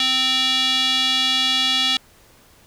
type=tone with band-pass filter; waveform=square; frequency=260 Hz; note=C4; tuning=11 cents flat; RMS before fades=-19 dBFS; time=0-1.97 s; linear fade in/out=2 ms; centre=3500 Hz; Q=4.5; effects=pink hiss -52 dBFS RMS until 2.66 s